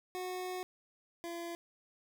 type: tone pair in turn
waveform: 25% pulse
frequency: 366.5 / 340.5 Hz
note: F#4 / F4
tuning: -16 / -44 cents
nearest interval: minor second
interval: 128 cents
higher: first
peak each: -34 / -36 dBFS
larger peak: first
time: 0.15-0.63 / 1.24-1.55 s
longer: first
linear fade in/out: 0 ms
effects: none